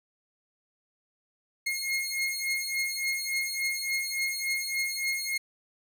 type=beating tone pair; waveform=sawtooth; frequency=2148 / 2151.5 Hz; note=C7 / C7; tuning=+45 / +48 cents; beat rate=3.5 Hz; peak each=-28 dBFS; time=1.66-5.38 s; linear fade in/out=10 ms; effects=none